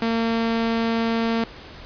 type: tone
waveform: sawtooth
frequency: 228.4 Hz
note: A#3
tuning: 35 cents flat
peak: -16 dBFS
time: 0.02-1.44 s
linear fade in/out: 2 ms
effects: pink hiss -41 dBFS RMS until 1.85 s + resampled to 11025 Hz